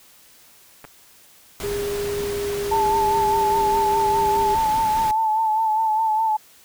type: clicks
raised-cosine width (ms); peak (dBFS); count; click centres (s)
0.5; -24; 2; 0.843 / 0.85
type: noise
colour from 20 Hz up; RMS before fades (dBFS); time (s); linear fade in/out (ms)
pink; -32; 1.6-5.11; 0
type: tone with pitch glide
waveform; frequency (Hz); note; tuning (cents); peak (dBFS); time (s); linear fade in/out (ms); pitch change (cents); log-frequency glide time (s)
sine; 407.3 to 402.4; G#4 to G4; -34 to +45; -23; 1.63-4.55; 10; -21; 2.2-3.4
type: tone with vibrato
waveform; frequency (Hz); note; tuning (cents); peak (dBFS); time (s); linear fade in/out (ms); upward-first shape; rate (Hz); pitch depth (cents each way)
sine; 877; A5; -6; -17; 2.71-6.37; 10; sine; 4.9; 40
effects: white hiss -51 dBFS RMS until 6.64 s